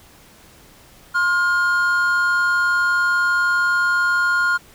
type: tone pair together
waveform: triangle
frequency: 1057.7 / 1418 Hz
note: C6 / F6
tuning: +18 / +26 cents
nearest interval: perfect fourth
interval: 508 cents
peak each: -22 / -14 dBFS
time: 1.14-4.58 s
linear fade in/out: 20 ms
effects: pink hiss -48 dBFS RMS until 4.74 s